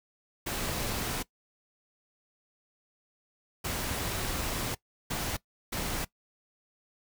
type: noise bursts at uneven times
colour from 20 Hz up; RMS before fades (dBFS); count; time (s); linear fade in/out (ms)
pink; -33; 4; 0.46-1.23 / 3.64-4.75 / 5.1-5.37 / 5.72-6.05; 10
effects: noise-tail reverb RT60 0.1 s tail -20 dB re dry